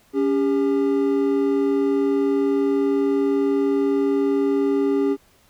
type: tone pair together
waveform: triangle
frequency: 280 / 400 Hz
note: C#4 / G4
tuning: +18 / +35 cents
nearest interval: tritone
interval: 617 cents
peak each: -18 dBFS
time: 0.13-5.17 s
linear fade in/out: 50 ms
effects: pink hiss -57 dBFS RMS until 5.49 s